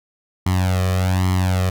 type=tone with flanger; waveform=sawtooth; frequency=92.5 Hz; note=F#2; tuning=in tune; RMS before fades=-18 dBFS; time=0.46-1.7 s; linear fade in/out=5 ms; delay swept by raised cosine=0.96 to 1.67 ms; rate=1.2 Hz; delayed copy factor=+1; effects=none